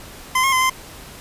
25% pulse tone with pitch steps, 1031 / 1075 / 1030 / 1040 Hz, C6 / C6 / C6 / C6, -26 / +47 / -28 / -11 cents, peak -11 dBFS, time 0.35-0.698 s, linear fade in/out 5 ms, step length 87 ms, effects pink hiss -39 dBFS RMS until 1.2 s + resampled to 32000 Hz

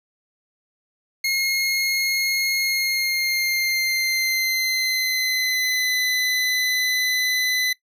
25% pulse tone with pitch glide, 2153 to 2009 Hz, C7 to B6, +49 to +29 cents, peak -16 dBFS, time 1.24-7.73 s, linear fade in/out 5 ms, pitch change -120 cents, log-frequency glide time 2.58-5.98 s, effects noise-tail reverb RT60 0.1 s tail -19 dB re dry

